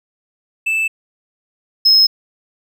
triangle tone pair in turn, 2637 / 5162 Hz, E7 / E8, 0 / -37 cents, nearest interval octave, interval 1163 cents, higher second, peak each -13 / -6 dBFS, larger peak second, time 0.66-0.88 / 1.85-2.07 s, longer neither, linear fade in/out 10 ms, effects none

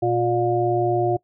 harmonic tone, 118.6 Hz, A#2, 30 cents sharp, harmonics 1 / 3 / 5 / 6, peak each -26 / -20 / -28 / -23 dBFS, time 0.02-1.17 s, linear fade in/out 10 ms, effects noise-tail reverb RT60 0.1 s tail -21 dB re dry

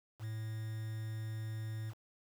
triangle tone with quantisation, 110 Hz, A2, in tune, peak -36 dBFS, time 0.19-1.94 s, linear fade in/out 50 ms, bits 9, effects none

